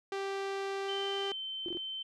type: tone with pitch glide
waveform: sawtooth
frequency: 392 to 395.2 Hz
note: G4 to G4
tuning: 0 to +14 cents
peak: -30 dBFS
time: 0.12-1.32 s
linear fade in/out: 2 ms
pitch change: +14 cents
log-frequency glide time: 0.83-1.04 s
type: tone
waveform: sine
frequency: 3090 Hz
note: G7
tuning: 26 cents flat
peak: -36 dBFS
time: 0.88-2.03 s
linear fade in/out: 10 ms
type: tone bursts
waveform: sine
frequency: 349.2 Hz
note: F4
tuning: in tune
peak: -36 dBFS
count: 3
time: 1.66-1.772 s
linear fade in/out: 0 ms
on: 24 ms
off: 20 ms
effects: low-pass 5000 Hz 12 dB/octave